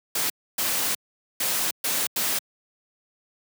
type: noise bursts at uneven times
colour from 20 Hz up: white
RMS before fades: -25 dBFS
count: 5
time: 0.15-0.3 / 0.58-0.95 / 1.4-1.71 / 1.84-2.07 / 2.16-2.39 s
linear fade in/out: 5 ms
effects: high-pass 150 Hz 12 dB/octave